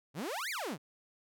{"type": "exponential two-way sweep", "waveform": "sawtooth", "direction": "up then down", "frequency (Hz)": [123.47, 2447, 123.47], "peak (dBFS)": -32, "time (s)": [0.14, 0.78], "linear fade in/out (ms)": 50, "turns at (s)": 0.5, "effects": []}